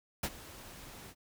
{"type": "noise with ADSR envelope", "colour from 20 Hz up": "pink", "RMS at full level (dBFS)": -32, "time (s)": [0.23, 1.15], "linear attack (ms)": 6, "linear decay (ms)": 54, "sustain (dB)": -18, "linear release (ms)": 59, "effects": []}